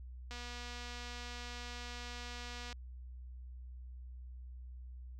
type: click train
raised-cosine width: 0.2 ms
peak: -30 dBFS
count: 586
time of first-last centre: 0.31-2.727 s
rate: 242 Hz
effects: added 62 Hz sine -46 dBFS peak until 5.19 s